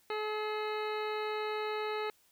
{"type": "harmonic tone with a mistuned harmonic", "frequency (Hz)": 427.4, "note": "G#4", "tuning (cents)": 50, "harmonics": [1, 2, 3, 4, 5, 6, 7, 9, 10], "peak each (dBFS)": [-35, -40, -41, -48, -45, -47, -53, -49, -52], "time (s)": [0.1, 2.1], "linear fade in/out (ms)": 2, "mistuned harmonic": 5, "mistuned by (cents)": -27, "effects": ["white hiss -68 dBFS RMS until 2.31 s"]}